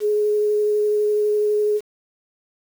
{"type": "tone with vibrato", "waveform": "sine", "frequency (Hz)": 420, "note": "G#4", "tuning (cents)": 19, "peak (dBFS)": -16, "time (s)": [0, 1.81], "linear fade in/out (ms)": 50, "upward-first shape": "sine", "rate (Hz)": 12, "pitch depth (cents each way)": 9, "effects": ["7-bit"]}